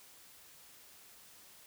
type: silence
effects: white hiss -58 dBFS RMS until 1.66 s

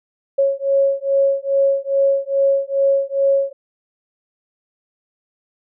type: beating tone pair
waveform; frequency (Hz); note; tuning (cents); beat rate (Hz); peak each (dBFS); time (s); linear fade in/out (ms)
sine; 549 / 551.4; C#5 / C#5; -17 / -9; 2.4; -17; 0.38-3.53; 10
effects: none

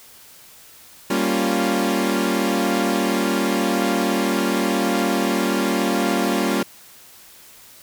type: chord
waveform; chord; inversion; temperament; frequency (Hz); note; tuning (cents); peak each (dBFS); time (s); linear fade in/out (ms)
sawtooth; G half-diminished seventh; none; equal; 196 / 233.1 / 277.2 / 349.2; G3 / Bb3 / Db4 / F4; 0 / 0 / 0 / 0; -20; 1.1-6.63; 5
effects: white hiss -46 dBFS RMS until 7.82 s

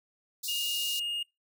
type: high-pass noise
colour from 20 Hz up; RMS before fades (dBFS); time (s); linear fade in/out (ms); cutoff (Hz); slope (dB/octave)
pink; -36; 0.43-1; 10; 3700; 96
type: tone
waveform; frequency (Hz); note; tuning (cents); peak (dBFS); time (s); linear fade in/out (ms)
triangle; 2844; F7; +31; -29; 0.48-1.23; 5
effects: noise-tail reverb RT60 0.2 s tail -23 dB re dry

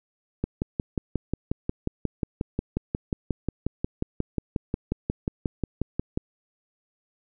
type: click train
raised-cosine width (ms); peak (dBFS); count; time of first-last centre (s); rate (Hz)
3; -12; 33; 0.44-6.175; 5.58
effects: none

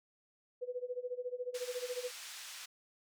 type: tone with tremolo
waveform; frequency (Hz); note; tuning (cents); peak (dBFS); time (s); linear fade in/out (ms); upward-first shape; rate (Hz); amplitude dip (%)
sine; 496; B4; +7; -34; 0.61-2.11; 20; sine; 14; 90
type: band-pass noise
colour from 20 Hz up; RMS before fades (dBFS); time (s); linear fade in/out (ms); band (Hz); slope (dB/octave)
white; -48; 1.54-2.66; 10; 1300 to 6900; 12
effects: none

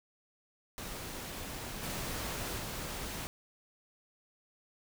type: noise with level steps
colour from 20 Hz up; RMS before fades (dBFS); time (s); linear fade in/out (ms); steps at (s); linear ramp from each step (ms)
pink; -42 / -38 / -40; 0.78-3.27; 0; 1.82 / 2.57; 20
effects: none

